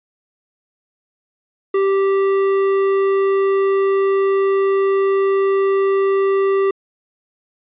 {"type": "tone with tanh clipping", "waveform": "sine", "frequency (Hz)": 390.7, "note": "G4", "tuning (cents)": -6, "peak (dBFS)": -15, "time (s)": [1.74, 6.71], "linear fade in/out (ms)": 5, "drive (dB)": 12, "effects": ["resampled to 8000 Hz"]}